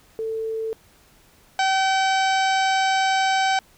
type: tone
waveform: sine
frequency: 444.7 Hz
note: A4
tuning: 18 cents sharp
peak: -24 dBFS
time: 0.19-0.73 s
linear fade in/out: 0 ms
type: harmonic tone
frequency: 767 Hz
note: G5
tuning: 38 cents flat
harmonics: 1 / 2 / 3 / 4 / 5 / 6 / 7 / 8 / 10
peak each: -19 / -25 / -29 / -31 / -33 / -35 / -36 / -37 / -39 dBFS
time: 1.59-3.59 s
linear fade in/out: 2 ms
effects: pink hiss -55 dBFS RMS until 3.77 s